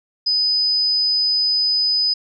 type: tone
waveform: sine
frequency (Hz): 5000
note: D#8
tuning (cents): +8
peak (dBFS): -15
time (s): 0.26-2.14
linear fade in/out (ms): 10
effects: none